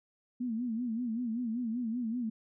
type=tone with vibrato; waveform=sine; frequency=234.6 Hz; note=A#3; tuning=11 cents sharp; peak=-31 dBFS; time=0.4-2.3 s; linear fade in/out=10 ms; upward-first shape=sine; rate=5.2 Hz; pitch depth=120 cents each way; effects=none